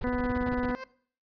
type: noise bursts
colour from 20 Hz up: brown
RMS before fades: -34 dBFS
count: 13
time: 0.01-0.717 s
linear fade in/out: 5 ms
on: 35 ms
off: 21 ms
type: harmonic tone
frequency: 248.1 Hz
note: B3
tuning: 8 cents sharp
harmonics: 1 / 2 / 3 / 4 / 5 / 6 / 7 / 8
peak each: -29 / -32 / -40 / -38 / -45 / -40 / -44 / -44 dBFS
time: 0.04-0.75 s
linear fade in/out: 0 ms
type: tone with exponential growth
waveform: 15% pulse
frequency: 523 Hz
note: C5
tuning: 1 cent flat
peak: -29 dBFS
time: 0.6-0.84 s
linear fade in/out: 5 ms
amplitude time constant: 52 ms
effects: noise-tail reverb RT60 0.5 s tail -20 dB re dry + resampled to 11025 Hz